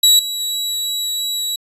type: tone with level steps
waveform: sawtooth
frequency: 3901 Hz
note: B7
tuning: 22 cents flat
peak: -5 / -18 / -16 dBFS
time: 0.03-1.56 s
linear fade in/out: 5 ms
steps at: 0.19 / 0.4 s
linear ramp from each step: 2 ms
effects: resampled to 32000 Hz